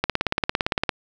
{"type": "click train", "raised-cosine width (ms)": 0.3, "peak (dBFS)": -4, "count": 16, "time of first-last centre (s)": [0.04, 0.892], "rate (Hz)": 17.6, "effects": []}